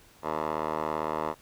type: tone with band-pass filter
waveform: 10% pulse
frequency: 77.78 Hz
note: D#2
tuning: in tune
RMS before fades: -31 dBFS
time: 0.22-1.35 s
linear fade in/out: 50 ms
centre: 820 Hz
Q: 4.7
effects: pink hiss -57 dBFS RMS until 1.41 s